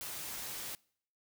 white noise, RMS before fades -42 dBFS, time 0.01-0.75 s, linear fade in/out 0 ms, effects noise-tail reverb RT60 0.6 s tail -25 dB re dry

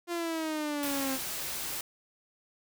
sawtooth exponential sweep, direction down, 349.2 to 261.6 Hz, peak -27 dBFS, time 0.07-1.19 s, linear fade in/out 50 ms
white noise, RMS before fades -36 dBFS, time 0.83-1.81 s, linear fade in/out 2 ms
effects none

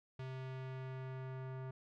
square tone with low-pass filter sweep, 130.81 Hz, C3, in tune, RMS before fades -45 dBFS, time 0.19-1.71 s, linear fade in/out 5 ms, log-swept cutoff 3400 to 1400 Hz, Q 0.96, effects none

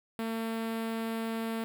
sawtooth tone with notch filter, 225.7 Hz, A3, 44 cents sharp, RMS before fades -34 dBFS, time 0.19-1.64 s, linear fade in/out 0 ms, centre 6100 Hz, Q 1.2, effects none

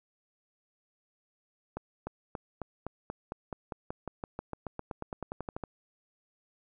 accelerating click train, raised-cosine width 1 ms, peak -22 dBFS, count 25, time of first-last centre 1.77-5.637 s, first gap 300 ms, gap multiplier 0.94, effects none

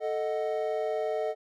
triangle chord, D# diminished, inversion second, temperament equal, 440 / 622.3 / 740 Hz, A4 / D#5 / F#5, 0 / 0 / 0 cents, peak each -29 / -29 / -34 dBFS, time 0-1.35 s, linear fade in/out 50 ms, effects none

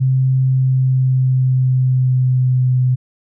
sine tone with pitch glide, 131 to 127.2 Hz, C3 to C3, +2 to -48 cents, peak -11 dBFS, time 0-2.96 s, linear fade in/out 20 ms, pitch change -50 cents, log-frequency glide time 0.41-2.77 s, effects none

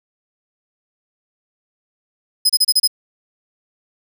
sawtooth tone bursts, 5050 Hz, D#8, 25 cents sharp, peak -8 dBFS, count 6, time 2.45-2.876 s, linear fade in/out 10 ms, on 46 ms, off 30 ms, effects none

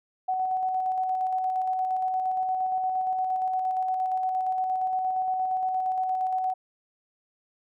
sine tone with tremolo, 748 Hz, F#5, 19 cents sharp, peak -23 dBFS, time 0.28-6.54 s, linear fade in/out 10 ms, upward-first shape square, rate 8.6 Hz, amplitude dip 25%, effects none

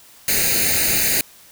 white noise with comb filter, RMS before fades -18 dBFS, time 0.28-1.21 s, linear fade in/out 2 ms, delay 0.45 ms, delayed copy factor +0.8, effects white hiss -47 dBFS RMS until 1.51 s

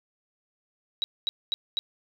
sine tone bursts, 3872 Hz, B7, 35 cents flat, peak -24 dBFS, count 4, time 1.02-1.79 s, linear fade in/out 0 ms, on 20 ms, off 230 ms, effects none

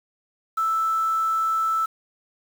triangle tone, 1318.5 Hz, E6, in tune, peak -16 dBFS, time 0.57-1.86 s, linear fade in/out 10 ms, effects tanh soft clip ceiling -18 dBFS + 7-bit

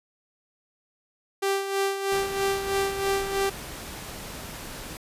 sawtooth tone with tremolo, 392.4 Hz, G4, 2 cents sharp, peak -18 dBFS, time 1.42-3.5 s, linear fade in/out 10 ms, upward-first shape sine, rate 3.1 Hz, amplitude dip 60%
pink noise, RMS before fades -38 dBFS, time 2.12-4.97 s, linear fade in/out 0 ms
effects resampled to 32000 Hz

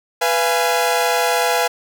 sawtooth chord, F diminished, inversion second, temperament equal with one note detuned, 493.9 / 683.7 / 830.6 Hz, Cb5 / F5 / Ab5, 0 / -37 / 0 cents, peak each -16 dBFS, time 0.21-1.68 s, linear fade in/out 10 ms, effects none

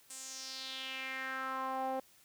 sawtooth tone with band-pass filter sweep, 263.5 Hz, C4, 12 cents sharp, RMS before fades -40 dBFS, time 0.1-2 s, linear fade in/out 5 ms, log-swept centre 8500 to 640 Hz, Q 3.5, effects white hiss -64 dBFS RMS until 2.24 s

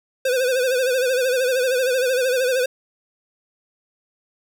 square tone with vibrato, 510 Hz, C5, 44 cents flat, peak -18 dBFS, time 0.25-2.66 s, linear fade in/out 5 ms, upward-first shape sine, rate 13 Hz, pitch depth 78 cents each way, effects none

